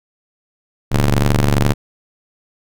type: ring-modulated tone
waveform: sawtooth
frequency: 72.2 Hz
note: D2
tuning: 29 cents flat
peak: -5 dBFS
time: 0.91-1.74 s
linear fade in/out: 20 ms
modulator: 47.4 Hz
effects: none